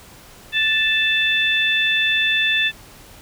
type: harmonic tone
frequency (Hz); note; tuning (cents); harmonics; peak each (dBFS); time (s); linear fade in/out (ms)
880; A5; 0; 2 / 3 / 4; -20 / -20 / -20; 0.52-2.72; 50
effects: pink hiss -44 dBFS RMS until 3.21 s